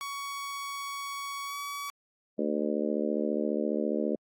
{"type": "tone with pitch glide", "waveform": "sawtooth", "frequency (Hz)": [1121, 1136.6], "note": ["C#6", "C#6"], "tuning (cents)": [19, 43], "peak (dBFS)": -31, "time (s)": [0.01, 1.9], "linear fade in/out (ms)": 0, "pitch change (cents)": 24, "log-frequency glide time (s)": [1.46, 1.56]}
{"type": "harmonic tone", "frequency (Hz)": 74.7, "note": "D2", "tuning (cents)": 30, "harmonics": [3, 4, 5, 6, 7, 8], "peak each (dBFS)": [-32, -33, -34, -35, -35, -36], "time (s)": [2.38, 4.16], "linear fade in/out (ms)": 10}
{"effects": ["AAC 64 kbps"]}